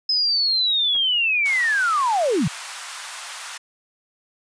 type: linear sweep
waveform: sine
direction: down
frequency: 5120 to 119.5 Hz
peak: -17 dBFS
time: 0.09-2.48 s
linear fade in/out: 5 ms
type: clicks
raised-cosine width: 0.5 ms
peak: -26 dBFS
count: 2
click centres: 0.952 / 0.963 s
type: high-pass noise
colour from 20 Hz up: pink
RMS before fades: -34 dBFS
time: 1.45-3.58 s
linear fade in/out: 10 ms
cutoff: 910 Hz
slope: 24 dB/octave
effects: resampled to 22050 Hz